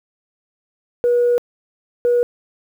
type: tone pair in turn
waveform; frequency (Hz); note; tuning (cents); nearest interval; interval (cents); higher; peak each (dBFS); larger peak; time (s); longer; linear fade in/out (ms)
sine; 483.3 / 483.3; B4 / B4; -38 / -38; unison; 0; neither; -11; neither; 1.04-1.38 / 2.05-2.23; first; 0
effects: tanh soft clip ceiling -9 dBFS + 8-bit